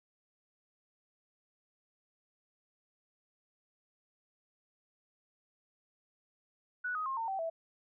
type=tone with pitch steps; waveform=sine; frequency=1475 / 1254.7 / 1067.4 / 908 / 772.4 / 657 Hz; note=F#6 / D#6 / C6 / A#5 / G5 / E5; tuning=-6 / +14 / +34 / -46 / -26 / -6 cents; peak=-33 dBFS; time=6.84-7.5 s; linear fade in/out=10 ms; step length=110 ms; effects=none